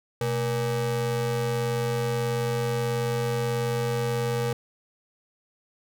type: ring-modulated tone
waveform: square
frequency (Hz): 174.61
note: F3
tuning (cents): 0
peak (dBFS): -22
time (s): 0.21-4.53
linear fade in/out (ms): 2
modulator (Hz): 300
effects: none